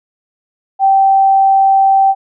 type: tone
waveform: sine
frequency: 778 Hz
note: G5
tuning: 13 cents flat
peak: -6 dBFS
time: 0.79-2.15 s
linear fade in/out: 50 ms
effects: none